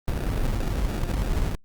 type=noise with sample-and-hold; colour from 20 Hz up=brown; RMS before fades=-25 dBFS; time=0.08-1.55 s; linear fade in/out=0 ms; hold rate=1050 Hz; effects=Opus 32 kbps